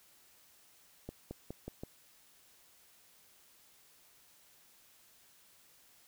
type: accelerating click train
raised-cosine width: 2 ms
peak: -28 dBFS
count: 5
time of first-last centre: 1.09-1.835 s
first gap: 220 ms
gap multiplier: 0.89
effects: white hiss -64 dBFS RMS until 6.07 s